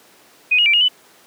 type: tone with pitch steps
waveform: sine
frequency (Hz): 2493 / 2878 / 2343 / 2865 / 2996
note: D#7 / F#7 / D7 / F7 / F#7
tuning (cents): +3 / -49 / -5 / +44 / +21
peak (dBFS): -11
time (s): 0.51-0.885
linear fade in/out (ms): 10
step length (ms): 75
effects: pink hiss -49 dBFS RMS until 1.26 s + high-pass 300 Hz 12 dB/octave